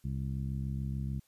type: harmonic tone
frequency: 66.8 Hz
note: C2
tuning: 36 cents sharp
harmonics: 1 / 2 / 3 / 4 / 5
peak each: -37 / -35 / -40 / -52 / -55 dBFS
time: 0.04-1.2 s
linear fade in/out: 10 ms
effects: white hiss -70 dBFS RMS until 1.27 s + resampled to 32000 Hz